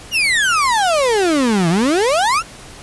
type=exponential two-way sweep; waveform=35% pulse; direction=down then up; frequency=2949 to 160 to 1438 Hz; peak=-11 dBFS; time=0.11-2.43 s; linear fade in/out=50 ms; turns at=1.69 s; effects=pink hiss -37 dBFS RMS until 2.82 s + resampled to 24000 Hz